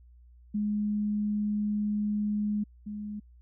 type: tone pair in turn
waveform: sine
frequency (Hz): 208.8 / 208.8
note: G#3 / G#3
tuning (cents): +10 / +10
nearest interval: unison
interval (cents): 0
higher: neither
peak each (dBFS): -26 / -34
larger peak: first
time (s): 0.54-2.64 / 2.86-3.2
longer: first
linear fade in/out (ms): 10
effects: added 60 Hz sine -52 dBFS peak until 3.41 s